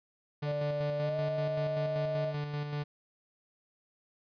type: tone with tremolo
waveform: 45% pulse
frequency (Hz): 146.83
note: D3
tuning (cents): 0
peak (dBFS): -32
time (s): 0.42-2.84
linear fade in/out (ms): 10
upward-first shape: square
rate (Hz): 5.2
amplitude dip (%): 40
type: tone with pitch glide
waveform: sine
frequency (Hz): 587.3 to 629.5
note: D5 to D#5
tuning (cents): 0 to +20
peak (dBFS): -31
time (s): 0.44-2.34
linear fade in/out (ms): 50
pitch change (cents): +120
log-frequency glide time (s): 0.97-1.19
effects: resampled to 11025 Hz